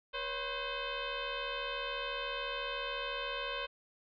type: tone with frequency modulation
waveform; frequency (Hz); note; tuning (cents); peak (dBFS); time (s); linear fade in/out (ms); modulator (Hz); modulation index
sine; 1003; B5; +26; -35; 0.13-3.67; 20; 520; 4.8
effects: none

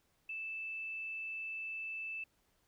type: tone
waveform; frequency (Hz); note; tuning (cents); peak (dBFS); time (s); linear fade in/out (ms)
sine; 2637; E7; 0; -39; 0.29-2.24; 5
effects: pink hiss -75 dBFS RMS until 2.67 s

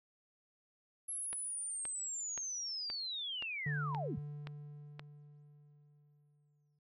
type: linear sweep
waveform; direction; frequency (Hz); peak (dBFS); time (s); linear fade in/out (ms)
sine; down; 11175 to 57.9; -38; 1.08-4.19; 10
type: click train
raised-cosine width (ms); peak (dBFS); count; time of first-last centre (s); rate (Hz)
0.3; -29; 8; 1.33-4.995; 1.91
type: tone with exponential decay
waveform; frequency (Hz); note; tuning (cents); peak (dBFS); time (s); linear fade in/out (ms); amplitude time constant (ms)
triangle; 146.83; D3; 0; -32; 3.66-6.79; 5; 680
effects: none

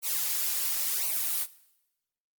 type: noise with flanger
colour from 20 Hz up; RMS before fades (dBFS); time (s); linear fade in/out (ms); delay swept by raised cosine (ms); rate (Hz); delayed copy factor
blue; -29; 0.02-1.47; 50; 0.57 to 5.37; 0.96; -0.7
effects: noise-tail reverb RT60 0.9 s tail -19 dB re dry + Opus 48 kbps

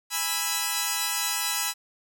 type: chord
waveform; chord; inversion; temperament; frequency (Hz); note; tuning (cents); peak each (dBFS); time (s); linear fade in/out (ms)
5% pulse; E major; first; equal with one note detuned; 824.4 / 987.8 / 1318.5; G#5 / B5 / E6; -13 / 0 / 0; -19 / -17 / -18; 0.1-1.74; 50
effects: none

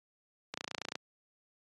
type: click train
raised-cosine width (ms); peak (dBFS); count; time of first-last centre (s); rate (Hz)
0.2; -19; 13; 0.54-0.955; 28.9
effects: high-pass 150 Hz 12 dB/octave + AAC 32 kbps

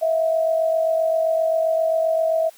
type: tone pair together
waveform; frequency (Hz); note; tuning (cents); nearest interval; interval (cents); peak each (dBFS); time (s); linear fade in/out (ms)
sine; 646.4 / 694; E5 / F5; -34 / -11; minor second; 123; -17 / -26; 0.01-2.5; 20
effects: white hiss -50 dBFS RMS until 2.57 s + high-pass 300 Hz 12 dB/octave

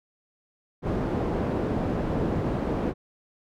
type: low-pass noise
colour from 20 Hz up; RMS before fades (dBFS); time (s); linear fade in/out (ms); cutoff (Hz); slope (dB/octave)
white; -27; 0.82-2.94; 50; 420; 12
effects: none

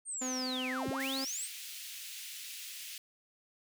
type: linear two-way sweep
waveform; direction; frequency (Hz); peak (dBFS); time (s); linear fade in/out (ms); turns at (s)
sine; down then up; 8870 to 66.1 to 8870; -36; 0.05-1.49; 50; 0.89
type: tone with pitch glide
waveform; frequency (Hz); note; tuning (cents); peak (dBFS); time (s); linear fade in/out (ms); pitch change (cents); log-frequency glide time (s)
sawtooth; 256.1 to 267.7; C4 to C4; -37 to +40; -32; 0.21-1.25; 10; +77; 0.7-0.91
type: high-pass noise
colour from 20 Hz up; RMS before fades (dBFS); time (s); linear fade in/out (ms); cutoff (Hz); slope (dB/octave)
pink; -45; 1-2.98; 2; 2400; 24
effects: none

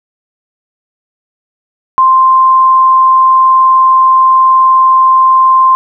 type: tone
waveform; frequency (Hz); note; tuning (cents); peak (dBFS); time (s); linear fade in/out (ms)
sine; 1046.5; C6; 0; -3; 1.98-5.75; 0
effects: none

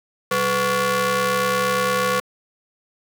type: ring-modulated tone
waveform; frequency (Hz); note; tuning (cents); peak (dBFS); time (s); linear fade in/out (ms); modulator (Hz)
sawtooth; 311.1; D#4; 0; -11; 0.31-2.2; 5; 812
effects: high-pass 150 Hz 12 dB/octave + 7-bit

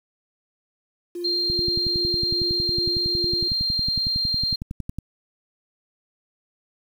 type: tone with tremolo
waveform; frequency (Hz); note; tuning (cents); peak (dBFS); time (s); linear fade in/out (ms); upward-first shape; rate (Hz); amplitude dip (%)
sine; 349.2; F4; 0; -27; 1.15-3.48; 5; sine; 2.5; 40
type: tone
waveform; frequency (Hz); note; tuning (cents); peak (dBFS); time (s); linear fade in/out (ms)
sine; 4186; C8; 0; -21; 1.24-4.56; 10
type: click train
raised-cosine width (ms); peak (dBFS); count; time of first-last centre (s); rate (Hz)
5; -17; 39; 1.5-4.986; 10.9
effects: 8-bit

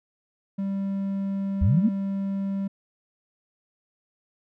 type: tone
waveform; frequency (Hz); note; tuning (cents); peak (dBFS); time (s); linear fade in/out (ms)
triangle; 196; G3; 0; -23; 0.58-2.68; 10
type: linear sweep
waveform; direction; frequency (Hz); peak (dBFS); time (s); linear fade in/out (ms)
sine; up; 65.41 to 241.1; -17; 1.61-1.89; 10
effects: none

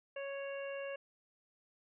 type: harmonic tone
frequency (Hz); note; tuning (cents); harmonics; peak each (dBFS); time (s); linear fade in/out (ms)
554.4; C#5; 0; 1 / 2 / 3 / 4 / 5; -40 / -53 / -50 / -55 / -50; 0.16-0.96; 5
effects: none

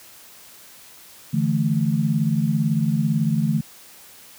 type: chord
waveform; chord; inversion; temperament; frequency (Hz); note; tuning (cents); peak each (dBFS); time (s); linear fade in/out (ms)
sine; D suspended second; none; equal with one note detuned; 146.83 / 164.81 / 218.9; D3 / E3 / A3; 0 / 0 / -9; -22; 1.33-3.61; 10
effects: white hiss -46 dBFS RMS until 4.38 s + high-pass 60 Hz 12 dB/octave

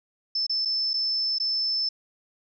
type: tone with dropouts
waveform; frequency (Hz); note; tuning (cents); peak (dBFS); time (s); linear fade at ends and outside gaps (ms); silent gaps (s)
sine; 5274; E8; 0; -23; 0.35-1.89; 5; 0.467-0.495 / 0.651-0.655 / 0.934-0.939 / 1.385-1.399
effects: none

